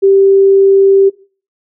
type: tone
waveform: sine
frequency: 391 Hz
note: G4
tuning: 4 cents flat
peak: -4 dBFS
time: 0.02-1.1 s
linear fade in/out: 20 ms
effects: noise-tail reverb RT60 0.4 s tail -20 dB re dry